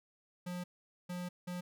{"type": "tone bursts at uneven times", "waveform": "square", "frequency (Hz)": 178.3, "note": "F3", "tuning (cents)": 36, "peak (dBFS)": -39, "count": 3, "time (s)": [[0.46, 0.64], [1.09, 1.29], [1.47, 1.61]], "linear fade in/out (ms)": 10, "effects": []}